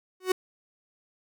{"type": "tone with exponential growth", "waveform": "45% pulse", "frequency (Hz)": 371.3, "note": "F#4", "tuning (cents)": 6, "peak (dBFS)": -18, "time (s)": [0.2, 0.32], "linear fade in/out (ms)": 5, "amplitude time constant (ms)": 24, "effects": []}